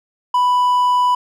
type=tone; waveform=triangle; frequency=990 Hz; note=B5; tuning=4 cents sharp; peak=-10 dBFS; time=0.34-1.15 s; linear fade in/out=5 ms; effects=none